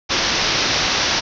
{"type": "low-pass noise", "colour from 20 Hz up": "white", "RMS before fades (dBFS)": -19, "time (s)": [0.09, 1.21], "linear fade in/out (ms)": 20, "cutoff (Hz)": 6000, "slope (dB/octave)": 96, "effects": []}